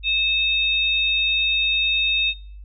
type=tone pair together; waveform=sine; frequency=2610 / 3699 Hz; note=E7 / A#7; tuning=-18 / -14 cents; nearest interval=tritone; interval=604 cents; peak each=-20 / -21 dBFS; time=0.03-2.34 s; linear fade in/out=50 ms; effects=noise-tail reverb RT60 0.5 s tail -22 dB re dry + added 50 Hz sine -36 dBFS peak until 2.64 s